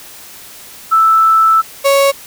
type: tone pair in turn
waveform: sine / 35% pulse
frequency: 1318.5 / 554.4 Hz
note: E6 / C#5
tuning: 0 / 0 cents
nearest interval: octave + minor third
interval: 1500 cents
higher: first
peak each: -6 dBFS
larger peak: neither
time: 0.91-1.62 / 1.84-2.12 s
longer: first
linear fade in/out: 20 ms
effects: white hiss -35 dBFS RMS until 2.26 s